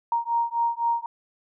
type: beating tone pair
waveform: sine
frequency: 932.3 / 936.2 Hz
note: A#5 / A#5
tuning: 0 / +7 cents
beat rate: 3.9 Hz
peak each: -25 dBFS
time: 0.12-1.06 s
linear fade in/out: 2 ms
effects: none